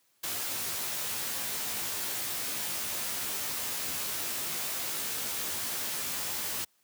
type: noise with comb filter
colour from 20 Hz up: white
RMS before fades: -34 dBFS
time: 0.23-6.65 s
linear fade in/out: 10 ms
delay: 16 ms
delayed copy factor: -0.75
effects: white hiss -70 dBFS RMS until 6.83 s + high-pass 80 Hz 12 dB/octave